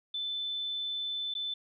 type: tone with dropouts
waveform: sine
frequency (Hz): 3520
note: A7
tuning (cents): 0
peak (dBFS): -32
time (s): 0.14-1.54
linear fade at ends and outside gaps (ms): 5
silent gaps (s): 1.34-1.35
effects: none